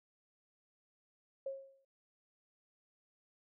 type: tone with exponential decay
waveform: sine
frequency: 542 Hz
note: C#5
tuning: 39 cents flat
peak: -35 dBFS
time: 1.46-1.85 s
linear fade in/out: 5 ms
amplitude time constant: 84 ms
effects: none